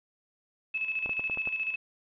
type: tone with tremolo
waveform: sine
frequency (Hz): 2600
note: E7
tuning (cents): -24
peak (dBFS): -27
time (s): 0.74-1.76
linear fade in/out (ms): 10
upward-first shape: square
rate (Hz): 14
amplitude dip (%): 55
type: clicks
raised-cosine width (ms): 1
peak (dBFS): -26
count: 6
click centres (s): 1.06 / 1.094 / 1.195 / 1.298 / 1.374 / 1.474
effects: resampled to 8000 Hz + 9-bit